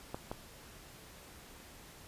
clicks, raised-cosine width 1 ms, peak -24 dBFS, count 2, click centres 0.145 / 0.315 s, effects pink hiss -54 dBFS RMS until 2.07 s + resampled to 32000 Hz

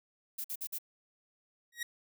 violet noise bursts, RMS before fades -38 dBFS, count 4, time 0.38-0.786 s, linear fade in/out 10 ms, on 64 ms, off 50 ms
sawtooth tone with exponential growth, 1895 Hz, A#6, 28 cents sharp, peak -28 dBFS, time 1.72-1.83 s, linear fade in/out 5 ms, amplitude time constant 23 ms
effects none

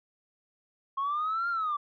sine linear two-way sweep, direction up then down, 1076 to 1408 to 1150 Hz, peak -26 dBFS, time 0.97-1.77 s, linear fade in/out 10 ms, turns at 1.49 s, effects tanh soft clip ceiling -24 dBFS

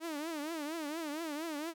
sawtooth tone with vibrato, 311.1 Hz, D#4, in tune, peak -33 dBFS, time 0-1.74 s, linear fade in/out 50 ms, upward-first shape triangle, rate 4.3 Hz, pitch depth 170 cents each way, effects none

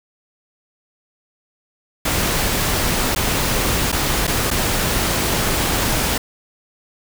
pink noise with dropouts, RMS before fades -19 dBFS, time 2.05-6.18 s, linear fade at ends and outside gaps 5 ms, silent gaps 3.15-3.16 / 3.919-3.925 / 4.27-4.276 / 4.505-4.511 s, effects none

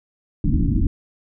pink low-pass noise, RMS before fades -18 dBFS, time 0.44-0.87 s, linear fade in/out 2 ms, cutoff 320 Hz, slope 96 dB/octave, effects none

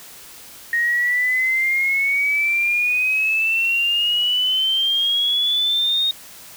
sine exponential sweep, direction up, 1864.7 to 3729 Hz, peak -16 dBFS, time 0.73-6.11 s, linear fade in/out 2 ms, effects white hiss -41 dBFS RMS until 6.56 s

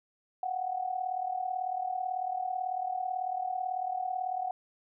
sine tone with amplitude modulation, 740 Hz, F#5, in tune, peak -27 dBFS, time 0.43-4.51 s, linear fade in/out 2 ms, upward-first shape sine, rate 38.1 Hz, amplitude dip 75%, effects none

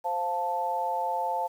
sine chord, F major, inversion second, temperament equal, 523.3 / 698.5 / 880 Hz, C5 / F5 / A5, 0 / 0 / 0 cents, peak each -34 / -32 / -28 dBFS, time 0.04-1.48 s, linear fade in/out 20 ms, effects 9-bit

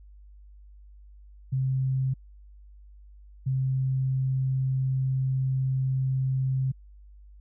sine tone pair in turn, 131.9 / 131.9 Hz, C3 / C3, +14 / +14 cents, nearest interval unison, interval 0 cents, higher neither, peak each -23 dBFS, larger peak neither, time 1.52-2.14 / 3.46-6.72 s, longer second, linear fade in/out 10 ms, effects added 50 Hz sine -47 dBFS peak until 7.4 s

